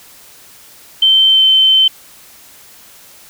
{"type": "tone with pitch glide", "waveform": "sine", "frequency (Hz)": [3105, 3084], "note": ["G7", "G7"], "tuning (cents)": [-17, -29], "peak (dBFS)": -6, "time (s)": [1.02, 1.88], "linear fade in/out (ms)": 5, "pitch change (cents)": -12, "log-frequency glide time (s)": [1.3, 1.42], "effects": ["white hiss -41 dBFS RMS until 3.29 s"]}